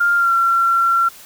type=tone with pitch glide; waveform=sine; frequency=1400 to 1363.3 Hz; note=F6 to F6; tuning=+4 to -42 cents; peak=-12 dBFS; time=0-1.09 s; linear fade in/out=10 ms; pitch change=-46 cents; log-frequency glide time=0.16-0.32 s; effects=white hiss -41 dBFS RMS until 1.25 s